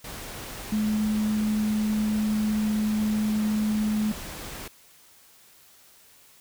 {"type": "tone in noise", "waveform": "sine", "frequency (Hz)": 213.6, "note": "G#3", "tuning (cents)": 49, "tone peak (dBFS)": -22, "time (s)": [0.72, 4.12], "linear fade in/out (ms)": 5, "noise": "pink", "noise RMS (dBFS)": -38, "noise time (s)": [0.04, 4.68], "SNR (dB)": 13, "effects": ["white hiss -55 dBFS RMS until 6.4 s"]}